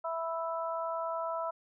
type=harmonic tone; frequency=329.3 Hz; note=E4; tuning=2 cents flat; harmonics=2 / 3 / 4; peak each=-35 / -37 / -38 dBFS; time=0.04-1.51 s; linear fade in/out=10 ms; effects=none